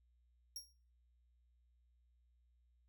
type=tone with exponential decay; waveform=sawtooth; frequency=5588 Hz; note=F8; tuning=in tune; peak=-39 dBFS; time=0.56-0.73 s; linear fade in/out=2 ms; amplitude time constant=36 ms; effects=noise-tail reverb RT60 0.4 s tail -21 dB re dry + added 60 Hz sine -70 dBFS peak until 2.88 s